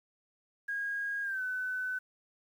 sine tone with pitch glide, 1635 to 1508 Hz, G#6 to F#6, -28 to +32 cents, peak -32 dBFS, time 0.68-1.99 s, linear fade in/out 10 ms, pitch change -140 cents, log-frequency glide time 1.23-1.42 s, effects 10-bit

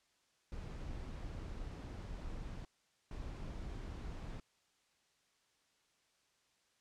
brown noise bursts at uneven times, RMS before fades -45 dBFS, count 2, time 0.52-2.65 / 3.11-4.4 s, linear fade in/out 2 ms, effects white hiss -75 dBFS RMS until 6.8 s + low-pass 7000 Hz 12 dB/octave

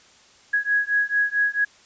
sine beating tone pair, 1661.2 / 1665.7 Hz, G#6 / G#6, 0 / +5 cents, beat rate 4.5 Hz, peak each -22 dBFS, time 0.53-1.65 s, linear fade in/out 10 ms, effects white hiss -53 dBFS RMS until 1.85 s + resampled to 16000 Hz

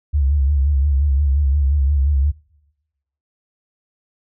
sine tone with vibrato, 70.4 Hz, C#2, 27 cents sharp, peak -13 dBFS, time 0.13-2.32 s, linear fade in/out 20 ms, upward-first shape sine, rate 5.7 Hz, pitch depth 94 cents each way, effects noise-tail reverb RT60 1.0 s tail -23 dB re dry

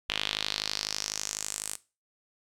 sawtooth tone with band-pass filter sweep, 52 Hz, G#1, 3 cents sharp, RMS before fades -34 dBFS, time 0.09-1.76 s, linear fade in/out 10 ms, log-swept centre 3100 to 8800 Hz, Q 3.2, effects noise-tail reverb RT60 0.3 s tail -18 dB re dry

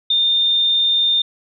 sine tone, 3621 Hz, A7, 49 cents sharp, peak -13 dBFS, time 0.1-1.22 s, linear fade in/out 5 ms, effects none

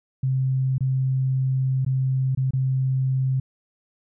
sine tone with dropouts, 131.6 Hz, C3, 10 cents sharp, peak -19 dBFS, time 0.23-3.4 s, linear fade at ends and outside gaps 5 ms, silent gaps 0.782-0.806 / 1.849-1.863 / 2.35-2.373 / 2.508-2.534 s, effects none

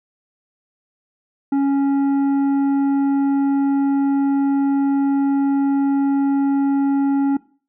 sine tone with tanh clipping, 277.2 Hz, C#4, in tune, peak -16 dBFS, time 1.52-7.37 s, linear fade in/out 5 ms, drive 8 dB, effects noise-tail reverb RT60 0.4 s tail -19 dB re dry

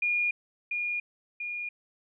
sine tone with echo, 2430 Hz, D#7, 42 cents flat, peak -24 dBFS, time 0.02-0.31 s, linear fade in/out 5 ms, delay 690 ms, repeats 2, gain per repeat -4 dB, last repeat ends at 1.69 s, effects none

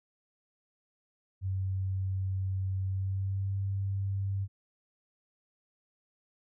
sine tone with pitch glide, 95.2 to 97.93 Hz, F#2 to G2, +50 to -1 cents, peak -29 dBFS, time 1.41-4.48 s, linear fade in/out 50 ms, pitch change +49 cents, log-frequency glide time 2.84-3.56 s, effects none

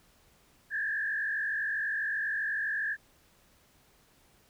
sine tone with frequency modulation, 1695 Hz, G#6, 35 cents sharp, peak -29 dBFS, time 0.7-2.97 s, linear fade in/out 50 ms, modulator 47.7 Hz, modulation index 1.7, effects pink hiss -64 dBFS RMS until 4.49 s

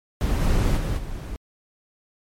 brown noise with level steps, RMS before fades -21 / -19 / -24 / -32 dBFS, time 0.21-1.36 s, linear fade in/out 0 ms, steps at 0.4 / 0.76 / 0.97 s, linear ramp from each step 20 ms, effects MP3 64 kbps

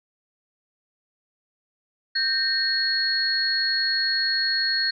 sine tone cluster, 1568 / 1837 / 4323 Hz, G6 / A#6 / C#8, 0 / -26 / -44 cents, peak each -29 / -27 / -22 dBFS, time 2.15-4.91 s, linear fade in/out 10 ms, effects none

